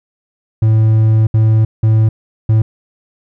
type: tone bursts at uneven times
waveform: triangle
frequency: 110 Hz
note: A2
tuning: in tune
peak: -5 dBFS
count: 4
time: 0.62-1.27 / 1.34-1.65 / 1.83-2.09 / 2.49-2.62 s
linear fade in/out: 5 ms
effects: none